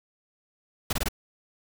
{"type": "noise bursts", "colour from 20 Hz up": "pink", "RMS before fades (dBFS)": -26, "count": 4, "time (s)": [0.9, 1.086], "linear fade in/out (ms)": 5, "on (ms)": 30, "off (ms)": 22, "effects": []}